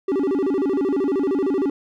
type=tone with vibrato; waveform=triangle; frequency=329.5 Hz; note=E4; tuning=1 cent flat; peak=-16 dBFS; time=0.08-1.7 s; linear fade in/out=5 ms; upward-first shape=square; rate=13 Hz; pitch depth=280 cents each way; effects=none